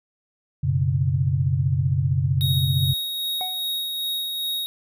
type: chord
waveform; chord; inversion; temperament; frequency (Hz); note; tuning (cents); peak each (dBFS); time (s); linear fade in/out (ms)
sine; F# suspended fourth; none; just; 92.5 / 123.33 / 138.75; F#2 / B2 / C#3; 0 / -2 / +2; -24 / -24 / -21; 0.63-2.94; 10
type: tone with tremolo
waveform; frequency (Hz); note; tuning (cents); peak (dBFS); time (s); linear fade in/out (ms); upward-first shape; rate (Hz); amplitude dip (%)
square; 3762; A#7; +15; -24; 2.41-4.66; 0; sine; 2.5; 30
type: tone with exponential decay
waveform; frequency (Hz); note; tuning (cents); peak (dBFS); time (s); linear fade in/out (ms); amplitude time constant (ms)
triangle; 740; F#5; 0; -24; 3.41-3.7; 0; 61
effects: none